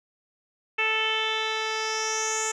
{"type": "tone with low-pass filter sweep", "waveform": "10% pulse", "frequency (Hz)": 439.3, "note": "A4", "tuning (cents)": -3, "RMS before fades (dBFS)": -27, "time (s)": [0.78, 2.52], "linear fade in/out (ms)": 10, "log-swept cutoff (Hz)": [2600, 7400], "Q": 5.5, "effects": []}